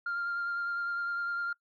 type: tone with vibrato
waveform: sine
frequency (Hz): 1396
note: F6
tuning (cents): -1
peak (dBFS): -29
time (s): 0.06-1.53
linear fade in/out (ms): 5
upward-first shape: sine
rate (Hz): 9.9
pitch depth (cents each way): 14
effects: noise-tail reverb RT60 0.1 s tail -24 dB re dry + tanh soft clip ceiling -28 dBFS